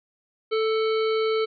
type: harmonic tone with a mistuned harmonic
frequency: 440 Hz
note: A4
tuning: in tune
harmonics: 1 / 3 / 5 / 7 / 9 / 10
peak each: -21 / -31 / -35 / -38 / -40 / -41 dBFS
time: 0.51-1.46 s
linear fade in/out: 20 ms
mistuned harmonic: 5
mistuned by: +22 cents
effects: none